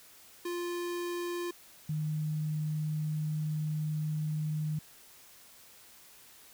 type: tone pair in turn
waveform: square / sine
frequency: 349.2 / 153.5 Hz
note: F4 / D#3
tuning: 0 / -23 cents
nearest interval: octave + major second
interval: 1423 cents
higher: first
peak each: -34 / -30 dBFS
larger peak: second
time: 0.45-1.51 / 1.89-4.79 s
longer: second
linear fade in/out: 5 ms
effects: white hiss -56 dBFS RMS until 6.53 s